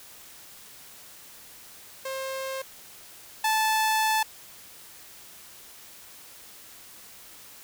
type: tone pair in turn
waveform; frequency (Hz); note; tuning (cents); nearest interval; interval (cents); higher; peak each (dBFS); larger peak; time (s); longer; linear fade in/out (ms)
sawtooth; 532 / 873.9; C5 / A5; +29 / -12; major sixth; 859; second; -27 / -18; second; 2.05-2.62 / 3.44-4.23; second; 5
effects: white hiss -48 dBFS RMS until 7.63 s